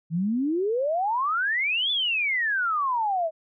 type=exponential two-way sweep; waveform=sine; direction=up then down; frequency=155.56 to 3520 to 621 Hz; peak=-22 dBFS; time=0.1-3.31 s; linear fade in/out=50 ms; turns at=1.91 s; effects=none